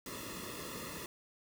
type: noise with comb filter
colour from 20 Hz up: pink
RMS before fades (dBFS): -44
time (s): 0.06-1.06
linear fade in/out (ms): 2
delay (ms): 1.3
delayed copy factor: -0.95
effects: none